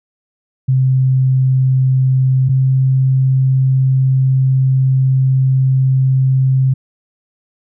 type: tone pair in turn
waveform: sine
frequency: 130.81 / 131.95 Hz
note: C3 / C3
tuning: 0 / +15 cents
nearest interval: unison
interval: 15 cents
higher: second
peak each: -9 dBFS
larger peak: neither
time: 0.68-2.49 / 2.49-6.74 s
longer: second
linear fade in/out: 10 ms
effects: none